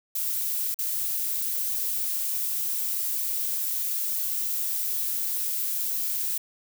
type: noise with dropouts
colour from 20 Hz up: violet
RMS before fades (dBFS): -28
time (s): 0.15-6.38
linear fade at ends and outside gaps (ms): 5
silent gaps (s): 0.744-0.788
effects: none